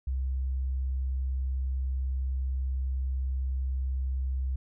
sine tone, 65.41 Hz, C2, in tune, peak -27 dBFS, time 0.07-4.56 s, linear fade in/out 5 ms, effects none

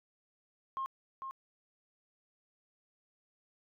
sine tone with echo, 1069 Hz, C6, 37 cents sharp, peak -33 dBFS, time 0.77-0.86 s, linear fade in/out 0 ms, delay 450 ms, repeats 1, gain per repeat -6 dB, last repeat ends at 1.31 s, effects tanh soft clip ceiling -29 dBFS

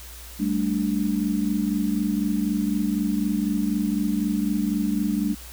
sine chord, G suspended second, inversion none, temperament equal, 196 / 220 / 293.7 Hz, G3 / A3 / D4, 0 / 0 / 0 cents, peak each -25 / -25 / -26 dBFS, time 0.39-5.35 s, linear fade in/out 20 ms, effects added 60 Hz sine -41 dBFS peak until 5.52 s + white hiss -43 dBFS RMS until 5.52 s

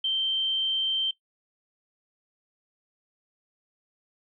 sine tone, 3128 Hz, G7, 4 cents flat, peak -23 dBFS, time 0.04-1.11 s, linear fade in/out 5 ms, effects noise-tail reverb RT60 0.1 s tail -17 dB re dry

